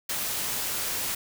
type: noise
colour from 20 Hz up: white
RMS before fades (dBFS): -30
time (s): 0.09-1.15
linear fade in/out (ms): 5
effects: none